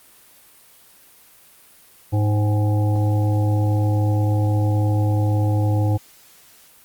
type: harmonic tone with a mistuned harmonic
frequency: 104.4 Hz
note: G#2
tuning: 10 cents sharp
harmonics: 1 / 3 / 5 / 7 / 8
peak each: -16 / -26 / -30 / -33 / -34 dBFS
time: 2.12-5.98 s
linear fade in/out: 20 ms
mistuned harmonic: 7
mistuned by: +61 cents
effects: white hiss -50 dBFS RMS until 6.84 s + Opus 32 kbps

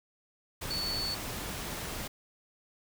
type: tone in noise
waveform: sine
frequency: 4452 Hz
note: C#8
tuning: 7 cents sharp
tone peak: -32 dBFS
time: 0.7-1.15 s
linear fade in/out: 10 ms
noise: pink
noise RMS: -38 dBFS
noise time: 0.61-2.08 s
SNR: +3 dB
effects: none

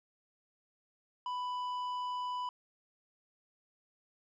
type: tone with tanh clipping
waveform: sine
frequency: 993 Hz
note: B5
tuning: 9 cents sharp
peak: -36 dBFS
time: 1.26-2.49 s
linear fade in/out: 2 ms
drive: 8 dB
effects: none

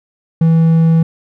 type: tone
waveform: triangle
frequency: 163.4 Hz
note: E3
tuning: 15 cents flat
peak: -5 dBFS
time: 0.41-1.03 s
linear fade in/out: 5 ms
effects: none

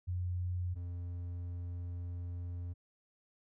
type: tone pair in turn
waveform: sine / triangle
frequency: 89.7 / 87.7 Hz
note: F2 / F2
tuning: +47 / +8 cents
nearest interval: unison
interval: 39 cents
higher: first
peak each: -33 / -36 dBFS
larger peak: first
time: 0.07-0.75 / 0.75-2.74 s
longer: second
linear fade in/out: 20 ms
effects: none

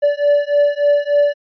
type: beating tone pair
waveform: triangle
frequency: 578 / 581.4 Hz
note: D5 / D5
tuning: -28 / -18 cents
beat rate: 3.4 Hz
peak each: -13 dBFS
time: 0.02-1.34 s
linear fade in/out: 20 ms
effects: resampled to 11025 Hz

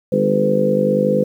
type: harmonic tone with a mistuned harmonic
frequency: 50.6 Hz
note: G#1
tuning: 44 cents flat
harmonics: 3 / 4 / 5 / 6 / 7 / 8 / 9 / 10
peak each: -24 / -19 / -25 / -27 / -27 / -25 / -25 / -16 dBFS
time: 0.12-1.24 s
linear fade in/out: 5 ms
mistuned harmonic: 9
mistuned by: -17 cents
effects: 8-bit

